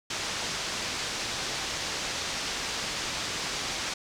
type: low-pass noise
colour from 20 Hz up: white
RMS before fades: -33 dBFS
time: 0.1-3.94 s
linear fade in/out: 5 ms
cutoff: 6300 Hz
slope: 24 dB/octave
effects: none